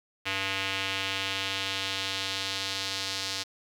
square tone with band-pass filter sweep, 96.8 Hz, G2, 21 cents flat, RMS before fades -32 dBFS, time 0.25-3.44 s, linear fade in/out 20 ms, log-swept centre 2600 to 4600 Hz, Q 1.9, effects 8-bit

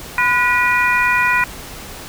sine tone cluster, 999 / 1457 / 1935 / 2434 Hz, B5 / F#6 / B6 / D#7, +20 / -27 / -36 / -39 cents, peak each -18 dBFS, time 0.18-1.44 s, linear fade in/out 2 ms, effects pink hiss -33 dBFS RMS until 2.08 s

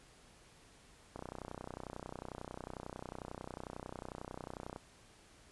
click train, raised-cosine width 1 ms, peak -29 dBFS, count 113, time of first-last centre 1.16-4.761 s, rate 31.1 Hz, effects pink hiss -62 dBFS RMS until 5.51 s + resampled to 24000 Hz

